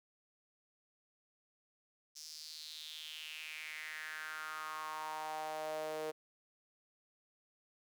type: tone with high-pass filter sweep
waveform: sawtooth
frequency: 155.56 Hz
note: D#3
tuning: in tune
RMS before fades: -44 dBFS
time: 2.15-6.12 s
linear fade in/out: 20 ms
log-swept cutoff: 5600 to 490 Hz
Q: 4.8
effects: none